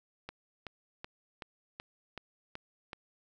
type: click train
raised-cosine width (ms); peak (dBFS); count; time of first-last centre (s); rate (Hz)
0.3; -25; 8; 0.29-2.932; 2.65
effects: none